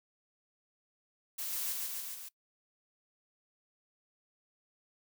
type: noise with echo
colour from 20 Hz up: blue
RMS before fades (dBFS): -38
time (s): 1.38-1.73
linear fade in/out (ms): 10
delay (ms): 140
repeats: 4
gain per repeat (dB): -2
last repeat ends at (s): 2.29
effects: noise-tail reverb RT60 0.1 s tail -22 dB re dry